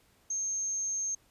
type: tone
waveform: sine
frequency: 6400 Hz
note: G8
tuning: 35 cents sharp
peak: -30 dBFS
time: 0.3-1.15 s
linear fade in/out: 5 ms
effects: pink hiss -66 dBFS RMS until 1.3 s + resampled to 32000 Hz

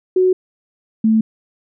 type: tone pair in turn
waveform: sine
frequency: 370 / 220.6 Hz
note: F#4 / A3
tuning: 0 / +5 cents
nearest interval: major sixth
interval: 895 cents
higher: first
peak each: -10 dBFS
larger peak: neither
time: 0.16-0.33 / 1.04-1.21 s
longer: neither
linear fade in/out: 5 ms
effects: none

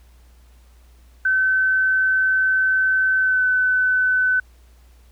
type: tone with pitch glide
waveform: sine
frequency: 1529 to 1509.7 Hz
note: G6 to F#6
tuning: -44 to +34 cents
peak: -15 dBFS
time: 1.25-4.4 s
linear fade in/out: 5 ms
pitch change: -22 cents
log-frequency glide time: 3.19-3.44 s
effects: added 60 Hz sine -47 dBFS peak until 5.11 s + pink hiss -59 dBFS RMS until 5.11 s

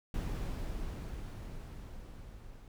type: noise with level ramp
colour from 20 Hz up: brown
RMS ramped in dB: -35 to -51 dBFS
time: 0.14-2.68 s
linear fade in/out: 2 ms
effects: none

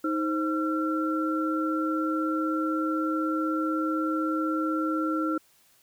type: tone cluster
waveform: sine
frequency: 314.8 / 526 / 1358 Hz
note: D#4 / C5 / F6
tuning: +20 / +9 / -49 cents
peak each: -26 / -35 / -30 dBFS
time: 0.04-5.38 s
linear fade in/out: 5 ms
effects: white hiss -62 dBFS RMS until 5.82 s

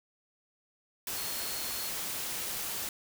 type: tone in noise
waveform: sine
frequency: 4300 Hz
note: C8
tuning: 47 cents sharp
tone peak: -43 dBFS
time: 1.17-1.89 s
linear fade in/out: 2 ms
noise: white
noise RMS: -36 dBFS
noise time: 1.07-2.89 s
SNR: -10 dB
effects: none

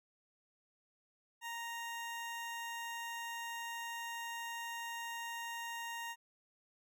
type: tone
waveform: 20% pulse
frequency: 932.3 Hz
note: A#5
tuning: in tune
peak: -36 dBFS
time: 1.41-6.16 s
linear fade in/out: 50 ms
effects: none

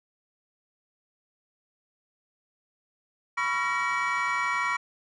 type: tone cluster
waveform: triangle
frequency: 985 / 1116 / 1369 / 1894 / 2289 Hz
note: B5 / C#6 / F6 / A#6 / D7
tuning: -5 / +11 / -35 / +27 / -45 cents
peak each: -29 dBFS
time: 3.37-4.77 s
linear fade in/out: 10 ms
effects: tanh soft clip ceiling -17 dBFS + resampled to 22050 Hz

